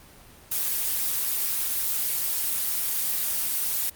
blue noise, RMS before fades -26 dBFS, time 0.51-3.9 s, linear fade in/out 10 ms, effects pink hiss -50 dBFS RMS until 3.95 s + Opus 24 kbps

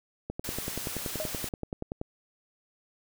click train, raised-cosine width 2 ms, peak -20 dBFS, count 19, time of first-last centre 0.3-2.014 s, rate 10.5 Hz
white noise, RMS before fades -37 dBFS, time 0.44-1.49 s, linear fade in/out 5 ms
sine tone with exponential decay, 622.3 Hz, D#5, in tune, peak -27 dBFS, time 1.2-1.35 s, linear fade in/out 0 ms, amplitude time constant 31 ms
effects none

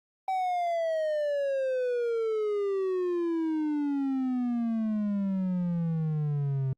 triangle exponential sweep, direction down, 768 to 130.81 Hz, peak -24 dBFS, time 0.28-6.73 s, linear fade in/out 2 ms, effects Opus 32 kbps

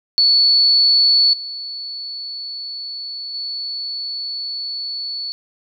sine tone with level steps, 4435 Hz, C#8, in tune, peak -10 / -26 / -23 dBFS, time 0.18-5.32 s, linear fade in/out 0 ms, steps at 1.33 / 3.34 s, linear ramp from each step 5 ms, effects none

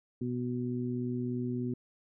harmonic tone, 123.3 Hz, B2, 2 cents flat, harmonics 1 / 2 / 3, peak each -36 / -33 / -39 dBFS, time 0.21-1.74 s, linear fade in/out 5 ms, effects none

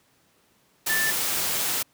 sine tone in noise, 1763 Hz, A6, 3 cents sharp, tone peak -23 dBFS, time 0.89-1.11 s, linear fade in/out 10 ms, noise white, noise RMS -26 dBFS, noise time 0.86-1.83 s, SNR 0 dB, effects pink hiss -63 dBFS RMS until 1.93 s + high-pass 100 Hz 12 dB/octave

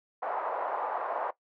white band-pass noise, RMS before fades -33 dBFS, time 0.22-1.31 s, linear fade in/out 10 ms, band 580 to 1000 Hz, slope 24 dB/octave, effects noise-tail reverb RT60 0.1 s tail -17 dB re dry

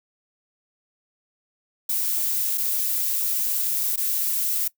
violet noise with dropouts, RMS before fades -24 dBFS, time 1.89-4.68 s, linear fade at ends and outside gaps 5 ms, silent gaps 2.576-2.58 / 3.96-3.975 s, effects noise-tail reverb RT60 0.1 s tail -20 dB re dry

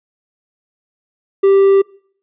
triangle tone, 392 Hz, G4, in tune, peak -5 dBFS, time 1.43-1.82 s, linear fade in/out 10 ms, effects noise-tail reverb RT60 0.6 s tail -25 dB re dry + resampled to 8000 Hz

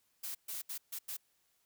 blue noise bursts at uneven times, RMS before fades -41 dBFS, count 5, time 0.23-0.35 / 0.48-0.62 / 0.69-0.78 / 0.92-0.99 / 1.08-1.17 s, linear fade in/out 10 ms, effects white hiss -75 dBFS RMS until 1.65 s

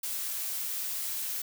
blue noise, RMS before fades -34 dBFS, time 0.03-1.42 s, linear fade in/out 5 ms, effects none

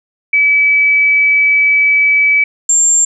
sine tone pair in turn, 2293 / 7364 Hz, D7 / A#8, -42 / -22 cents, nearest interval octave + minor sixth, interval 2020 cents, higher second, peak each -7 dBFS, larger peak neither, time 0.33-2.44 / 2.69-3.05 s, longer first, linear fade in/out 5 ms, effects none

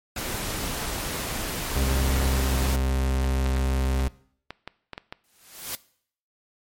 pink noise, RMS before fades -30 dBFS, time 0.16-2.76 s, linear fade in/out 5 ms
40% pulse tone with pitch glide, 66.6 to 65.72 Hz, C2 to C2, +31 to +8 cents, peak -21 dBFS, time 1.76-4.08 s, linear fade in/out 0 ms, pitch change -23 cents, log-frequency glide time 2.03-2.57 s
clicks, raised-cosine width 0.3 ms, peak -18 dBFS, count 10, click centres 2.16 / 3.243 / 3.463 / 3.57 / 3.998 / 4.506 / 4.676 / 4.933 / 4.979 / 5.125 s
white noise with exponential growth, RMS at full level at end -29 dBFS, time 5.24-5.75 s, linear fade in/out 0 ms, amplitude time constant 110 ms
effects noise-tail reverb RT60 0.6 s tail -20 dB re dry + MP3 64 kbps

